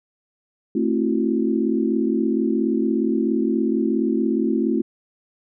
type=chord; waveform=sine; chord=F# half-diminished seventh; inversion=first; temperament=just; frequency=222 / 266.4 / 333 / 370 Hz; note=A3 / C4 / E4 / F#4; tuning=+16 / +31 / +18 / 0 cents; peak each=-22 / -23 / -23 / -26 dBFS; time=0.75-4.82 s; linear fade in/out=5 ms; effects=none